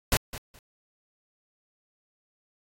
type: noise with echo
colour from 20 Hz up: pink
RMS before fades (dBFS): -22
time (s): 0.12-0.17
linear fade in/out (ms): 2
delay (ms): 210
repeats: 2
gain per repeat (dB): -15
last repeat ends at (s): 0.59
effects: AAC 64 kbps